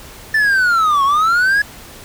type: linear two-way sweep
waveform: triangle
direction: down then up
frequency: 1779 to 1080 to 1694 Hz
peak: -9 dBFS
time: 0.34-1.62 s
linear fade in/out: 5 ms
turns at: 1.04 s
effects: pink hiss -37 dBFS RMS until 2.04 s